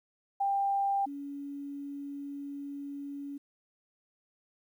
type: tone pair in turn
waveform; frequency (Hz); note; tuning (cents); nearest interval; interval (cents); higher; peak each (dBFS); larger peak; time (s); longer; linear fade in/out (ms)
sine; 793 / 282.5; G5 / C#4; +20 / +33; octave + tritone; 1787; first; -26 / -37; first; 0.4-1.06 / 1.06-3.38; second; 10
effects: 11-bit